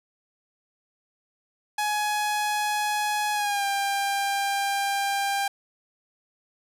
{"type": "tone with pitch glide", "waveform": "sawtooth", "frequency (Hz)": [840, 796.1], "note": ["G#5", "G5"], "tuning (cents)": [19, 27], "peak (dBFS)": -20, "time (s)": [1.78, 5.48], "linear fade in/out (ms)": 5, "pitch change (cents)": -92, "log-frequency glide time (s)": [3.33, 3.65], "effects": ["resampled to 32000 Hz", "9-bit"]}